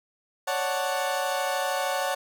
30% pulse chord, D major seventh, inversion third, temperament equal, 554.4 / 587.3 / 740 / 880 Hz, C#5 / D5 / F#5 / A5, 0 / 0 / 0 / 0 cents, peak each -27 / -32 / -27 / -30 dBFS, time 0.47-2.15 s, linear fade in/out 10 ms, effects none

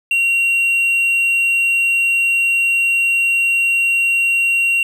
triangle tone, 2750 Hz, F7, 27 cents flat, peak -11 dBFS, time 0.11-4.83 s, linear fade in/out 2 ms, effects none

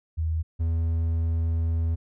sine / triangle tone pair in turn, 80.4 / 82.23 Hz, E2 / E2, -43 / -4 cents, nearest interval unison, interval 39 cents, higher second, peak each -23 / -20 dBFS, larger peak second, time 0.17-0.43 / 0.59-1.96 s, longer second, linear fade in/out 20 ms, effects none

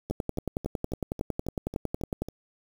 two click trains, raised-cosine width 2 ms, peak -24 / -15 dBFS, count 9 / 24, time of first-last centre 0.1-2.286 / 0.11-2.22 s, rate 3.66 / 10.9 Hz, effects 7-bit

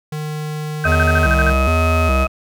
square tone, 152.4 Hz, D#3, 36 cents flat, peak -23 dBFS, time 0.12-1.53 s, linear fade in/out 5 ms
sine tone bursts, 1553 Hz, G6, 17 cents flat, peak -15 dBFS, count 9, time 0.84-1.498 s, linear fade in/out 2 ms, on 34 ms, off 44 ms
square tone with vibrato, 73.42 Hz, D2, in tune, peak -15 dBFS, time 0.84-2.28 s, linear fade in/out 50 ms, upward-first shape square, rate 1.2 Hz, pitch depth 190 cents each way
harmonic tone, 635 Hz, D#5, 35 cents sharp, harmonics 1 / 2 / 4, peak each -21 / -21 / -24 dBFS, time 0.85-2.27 s, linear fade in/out 2 ms
effects none

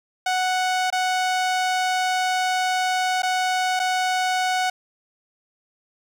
sawtooth tone with dropouts, 740 Hz, F#5, in tune, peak -16 dBFS, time 0.26-4.7 s, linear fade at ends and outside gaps 5 ms, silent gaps 0.903-0.925 / 3.221-3.231 / 3.794-3.798 s, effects low-pass 8000 Hz 12 dB/octave + 8-bit

